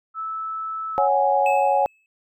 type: tone with pitch glide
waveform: sine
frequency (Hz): 1310 to 1296.5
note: E6 to E6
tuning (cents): -11 to -29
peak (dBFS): -26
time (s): 0.14-1.09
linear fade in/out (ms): 50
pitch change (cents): -18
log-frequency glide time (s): 0.91-0.97
type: chord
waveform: sine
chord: C# suspended fourth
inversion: none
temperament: equal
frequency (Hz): 554.4 / 740 / 830.6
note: C#5 / F#5 / G#5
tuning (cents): 0 / 0 / 0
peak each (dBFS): -21 / -22 / -19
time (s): 0.98-1.86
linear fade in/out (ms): 0
type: tone with exponential decay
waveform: triangle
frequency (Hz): 2598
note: E7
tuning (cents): -26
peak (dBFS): -23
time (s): 1.46-2.06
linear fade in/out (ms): 1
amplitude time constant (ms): 130
effects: none